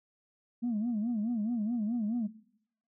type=tone with vibrato; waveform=sine; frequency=224.6 Hz; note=A3; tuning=36 cents sharp; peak=-27 dBFS; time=0.62-2.28 s; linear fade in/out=20 ms; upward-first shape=sine; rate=4.7 Hz; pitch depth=150 cents each way; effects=noise-tail reverb RT60 0.7 s tail -19 dB re dry + tanh soft clip ceiling -26 dBFS